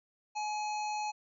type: harmonic tone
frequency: 845 Hz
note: G#5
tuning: 30 cents sharp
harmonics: 1 / 3 / 5 / 7 / 8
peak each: -33 / -43 / -47 / -50 / -51 dBFS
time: 0.35-1.12 s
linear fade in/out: 20 ms
effects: none